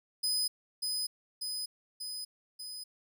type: tone with echo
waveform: sawtooth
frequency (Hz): 5010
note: D#8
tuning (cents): +11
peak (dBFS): -26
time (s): 0.23-0.48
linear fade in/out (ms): 10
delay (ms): 590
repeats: 4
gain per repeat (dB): -3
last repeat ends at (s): 2.84
effects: none